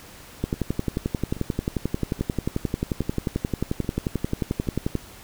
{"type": "two click trains", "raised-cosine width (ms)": 3, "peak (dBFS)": [-23, -10], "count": [6, 52], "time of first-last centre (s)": [[0.54, 4.672], [0.44, 4.953]], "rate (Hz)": [1.21, 11.3], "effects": ["pink hiss -45 dBFS RMS until 5.23 s"]}